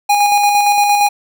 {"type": "tone with tremolo", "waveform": "square", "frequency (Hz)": 820, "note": "G#5", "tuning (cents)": -22, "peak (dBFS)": -9, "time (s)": [0.09, 1.09], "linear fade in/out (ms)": 10, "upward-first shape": "square", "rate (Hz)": 8.7, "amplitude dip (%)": 30, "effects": []}